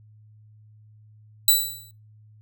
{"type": "tone with exponential decay", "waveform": "5% pulse", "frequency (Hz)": 3962, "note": "B7", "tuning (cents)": 5, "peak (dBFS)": -4, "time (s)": [1.48, 1.91], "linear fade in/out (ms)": 2, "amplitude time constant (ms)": 93, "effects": ["noise-tail reverb RT60 0.3 s tail -23 dB re dry", "added 107 Hz sine -49 dBFS peak until 2.41 s"]}